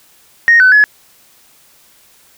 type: tone with pitch steps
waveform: sine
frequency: 1862 / 1511 / 1698 Hz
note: A#6 / F#6 / G#6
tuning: -2 / +36 / +38 cents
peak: -3 dBFS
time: 0.48-0.84 s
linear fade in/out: 0 ms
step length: 120 ms
effects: tanh soft clip ceiling 0 dBFS + white hiss -48 dBFS RMS until 2.37 s